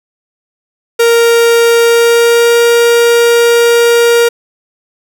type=tone with pitch glide; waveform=45% pulse; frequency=466.2 to 470.3 Hz; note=A#4 to A#4; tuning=0 to +15 cents; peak=-5 dBFS; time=0.99-4.29 s; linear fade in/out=10 ms; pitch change=+15 cents; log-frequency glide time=1.82-2.59 s; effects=none